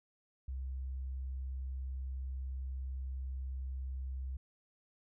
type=tone; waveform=sine; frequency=65.5 Hz; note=C2; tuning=2 cents sharp; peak=-37 dBFS; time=0.48-4.37 s; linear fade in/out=5 ms; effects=none